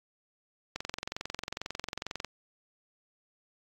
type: click train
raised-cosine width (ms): 0.2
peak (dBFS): -17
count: 34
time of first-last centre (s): 0.76-2.246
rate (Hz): 22.2
effects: AAC 48 kbps